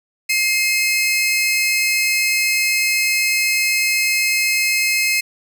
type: tone pair together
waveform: sawtooth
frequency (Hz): 2114 / 2560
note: C7 / D#7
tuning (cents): +17 / +49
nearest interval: minor third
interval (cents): 332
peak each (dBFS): -15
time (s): 0.29-5.21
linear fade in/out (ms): 10
effects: none